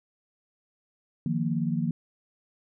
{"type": "chord", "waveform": "sine", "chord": "Eb suspended second", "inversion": "none", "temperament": "equal", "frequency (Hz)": [155.56, 174.61, 233.1], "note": ["Eb3", "F3", "Bb3"], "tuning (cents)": [0, 0, 0], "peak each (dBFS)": -29, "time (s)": [1.26, 1.91], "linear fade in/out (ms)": 2, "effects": []}